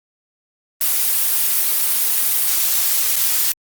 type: noise with dropouts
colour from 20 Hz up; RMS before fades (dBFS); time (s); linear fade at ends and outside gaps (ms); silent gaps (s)
blue; -17; 0.81-3.52; 1; 3.157-3.164
effects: Opus 32 kbps